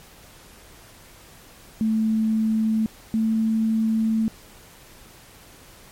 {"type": "tone pair in turn", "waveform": "sine", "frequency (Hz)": [220, 221.9], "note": ["A3", "A3"], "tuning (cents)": [0, 15], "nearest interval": "unison", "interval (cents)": 15, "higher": "second", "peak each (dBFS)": -18, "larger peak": "neither", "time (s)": [[1.81, 2.86], [3.14, 4.28]], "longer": "second", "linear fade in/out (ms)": 0, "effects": ["pink hiss -48 dBFS RMS until 5.91 s", "MP3 64 kbps"]}